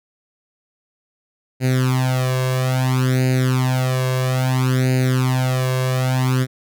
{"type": "tone with flanger", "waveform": "sawtooth", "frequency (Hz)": 128.8, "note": "C3", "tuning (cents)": -27, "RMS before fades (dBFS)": -18, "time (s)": [1.6, 6.47], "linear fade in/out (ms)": 50, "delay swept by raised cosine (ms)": [0.44, 1.84], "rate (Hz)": 0.6, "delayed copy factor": 0.9, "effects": []}